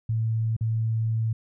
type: tone with dropouts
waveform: sine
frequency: 112.1 Hz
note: A2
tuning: 33 cents sharp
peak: -22 dBFS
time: 0.09-1.33 s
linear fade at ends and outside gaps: 5 ms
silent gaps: 0.566-0.609 s
effects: none